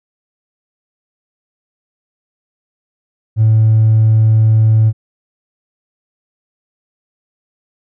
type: tone with hard clipping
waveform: sine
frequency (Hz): 110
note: A2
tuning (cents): 0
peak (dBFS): -7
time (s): 3.36-4.93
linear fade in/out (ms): 50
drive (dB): 1
effects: none